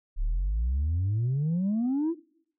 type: exponential sweep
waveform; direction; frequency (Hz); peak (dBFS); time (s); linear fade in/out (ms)
sine; up; 33.75 to 347.7; -22; 0.16-2.15; 50
effects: noise-tail reverb RT60 0.7 s tail -23 dB re dry + tanh soft clip ceiling -22 dBFS